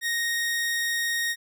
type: tone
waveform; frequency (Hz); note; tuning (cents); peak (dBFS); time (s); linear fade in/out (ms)
sawtooth; 1864.7; A#6; 0; -21; 0.01-1.36; 50
effects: none